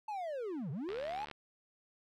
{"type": "linear two-way sweep", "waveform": "triangle", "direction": "down then up", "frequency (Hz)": [880, 123.47, 880], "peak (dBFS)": -35, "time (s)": [0.08, 1.25], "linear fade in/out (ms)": 5, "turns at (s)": 0.71}
{"type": "click train", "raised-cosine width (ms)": 0.3, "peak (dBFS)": -30, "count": 32, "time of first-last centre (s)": [0.89, 1.313], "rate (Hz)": 73.3}
{"effects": []}